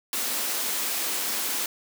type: high-pass noise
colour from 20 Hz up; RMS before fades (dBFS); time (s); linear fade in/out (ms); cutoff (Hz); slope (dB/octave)
white; -28; 0.13-1.66; 2; 200; 48
effects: none